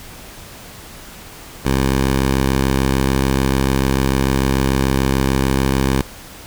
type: tone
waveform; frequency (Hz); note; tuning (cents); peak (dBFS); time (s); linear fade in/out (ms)
10% pulse; 66.8; C2; +36; -6; 1.65-6.02; 5
effects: pink hiss -37 dBFS RMS until 6.46 s